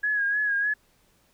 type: tone with vibrato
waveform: sine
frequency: 1661.2 Hz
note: G#6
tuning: in tune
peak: -22 dBFS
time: 0.03-0.74 s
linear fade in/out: 10 ms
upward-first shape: sine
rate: 3.3 Hz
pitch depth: 47 cents each way
effects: pink hiss -64 dBFS RMS until 1.33 s